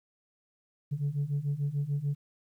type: beating tone pair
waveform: sine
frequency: 139.7 / 146.5 Hz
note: C#3 / D3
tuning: +14 / -4 cents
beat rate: 6.8 Hz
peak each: -31 / -29 dBFS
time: 0.91-2.15 s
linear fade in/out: 20 ms
effects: tanh soft clip ceiling -24 dBFS + 11-bit

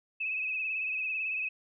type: tone with vibrato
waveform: sine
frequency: 2566 Hz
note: E7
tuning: 47 cents flat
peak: -30 dBFS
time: 0.2-1.49 s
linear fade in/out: 10 ms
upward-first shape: triangle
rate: 18 Hz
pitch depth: 63 cents each way
effects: none

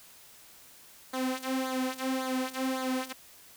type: tone with flanger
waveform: sawtooth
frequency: 260 Hz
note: C4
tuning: 11 cents flat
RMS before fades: -32 dBFS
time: 1.13-3.13 s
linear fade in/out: 10 ms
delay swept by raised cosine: 0.36 to 3.86 ms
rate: 1.8 Hz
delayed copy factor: -0.8
effects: white hiss -54 dBFS RMS until 3.56 s

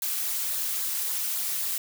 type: noise with flanger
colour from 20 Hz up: blue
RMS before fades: -29 dBFS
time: 0.02-1.78 s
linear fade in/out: 2 ms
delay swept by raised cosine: 0.34 to 3.94 ms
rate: 3.7 Hz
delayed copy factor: -0.6
effects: none

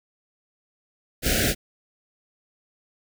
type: band-stop noise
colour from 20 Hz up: pink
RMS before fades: -22 dBFS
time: 1.22-1.55 s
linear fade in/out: 50 ms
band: 730 to 1400 Hz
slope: 96 dB/octave
effects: none

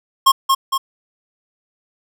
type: tone with echo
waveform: square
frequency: 1076 Hz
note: C6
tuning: 48 cents sharp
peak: -8 dBFS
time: 0.26-0.32 s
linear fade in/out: 10 ms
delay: 230 ms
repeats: 2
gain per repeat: -4 dB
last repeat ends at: 0.78 s
effects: none

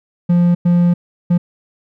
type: tone bursts at uneven times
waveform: triangle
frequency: 174.5 Hz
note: F3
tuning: 1 cent flat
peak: -7 dBFS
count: 3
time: 0.29-0.55 / 0.65-0.94 / 1.3-1.38 s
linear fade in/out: 10 ms
effects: none

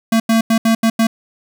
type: tone bursts at uneven times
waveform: square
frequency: 225.8 Hz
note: A3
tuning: 45 cents sharp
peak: -11 dBFS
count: 6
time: 0.12-0.2 / 0.29-0.41 / 0.5-0.58 / 0.65-0.75 / 0.83-0.9 / 0.99-1.07 s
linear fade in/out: 5 ms
effects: none

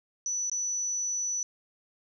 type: tone with dropouts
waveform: sine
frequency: 5950 Hz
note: F#8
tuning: 9 cents sharp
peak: -28 dBFS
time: 0.26-1.43 s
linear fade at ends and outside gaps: 1 ms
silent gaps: 0.498-0.516 s
effects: none

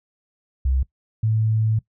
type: tone pair in turn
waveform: sine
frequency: 65.41 / 110.01 Hz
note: C2 / A2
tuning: 0 / 0 cents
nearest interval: major sixth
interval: 900 cents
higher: second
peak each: -17 dBFS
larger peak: neither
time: 0.65-0.83 / 1.23-1.79 s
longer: second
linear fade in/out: 5 ms
effects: noise-tail reverb RT60 0.1 s tail -19 dB re dry

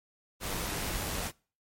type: noise with amplitude modulation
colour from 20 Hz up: pink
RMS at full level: -33 dBFS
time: 0.4-1.32 s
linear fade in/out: 50 ms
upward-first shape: sine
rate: 97.2 Hz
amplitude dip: 30%
effects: noise-tail reverb RT60 0.4 s tail -25 dB re dry + MP3 64 kbps

